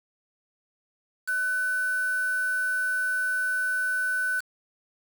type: tone with quantisation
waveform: sine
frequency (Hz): 1500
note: F#6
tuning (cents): +23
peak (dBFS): -24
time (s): 1.27-4.41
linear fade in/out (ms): 20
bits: 6
effects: none